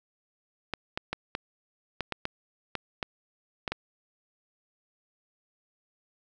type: clicks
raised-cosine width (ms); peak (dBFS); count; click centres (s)
0.3; -14; 11; 0.737 / 0.975 / 1.13 / 1.351 / 2.007 / 2.123 / 2.254 / 2.753 / 3.028 / 3.678 / 3.72
effects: none